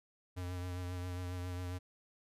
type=tone with vibrato; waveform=square; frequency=89.9 Hz; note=F#2; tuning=49 cents flat; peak=-39 dBFS; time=0.36-1.79 s; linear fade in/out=20 ms; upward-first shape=triangle; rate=7.4 Hz; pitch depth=31 cents each way; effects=resampled to 32000 Hz